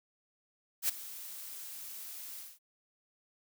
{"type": "noise with ADSR envelope", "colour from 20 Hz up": "blue", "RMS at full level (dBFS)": -28, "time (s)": [0.82, 2.59], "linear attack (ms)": 70, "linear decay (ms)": 9, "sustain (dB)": -17, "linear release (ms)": 200, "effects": []}